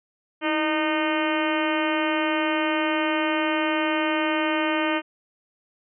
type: harmonic tone with a mistuned harmonic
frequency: 306.9 Hz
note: D#4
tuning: 24 cents flat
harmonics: 1 / 2 / 3 / 4 / 5 / 6 / 7 / 8 / 9 / 10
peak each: -25 / -28 / -30 / -31 / -32 / -33 / -33 / -34 / -35 / -35 dBFS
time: 0.41-5.02 s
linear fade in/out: 50 ms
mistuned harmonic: 1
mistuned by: +72 cents
effects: none